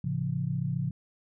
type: chord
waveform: sine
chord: A augmented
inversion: none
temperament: just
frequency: 110 / 137.5 / 171.88 Hz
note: A2 / C#3 / E#3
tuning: 0 / -14 / -27 cents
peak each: -35 / -30 / -32 dBFS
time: 0.04-0.91 s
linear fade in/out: 5 ms
effects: none